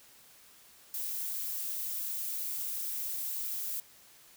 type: noise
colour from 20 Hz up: violet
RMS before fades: -36 dBFS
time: 0.94-3.8 s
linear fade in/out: 2 ms
effects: white hiss -58 dBFS RMS until 4.36 s